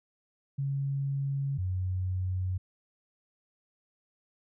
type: tone pair in turn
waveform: sine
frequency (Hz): 138.4 / 92.37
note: C#3 / F#2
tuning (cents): -2 / -2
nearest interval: perfect fifth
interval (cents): 700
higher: first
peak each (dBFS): -28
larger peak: neither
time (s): 0.58-1.58 / 1.58-2.58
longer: neither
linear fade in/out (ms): 10
effects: none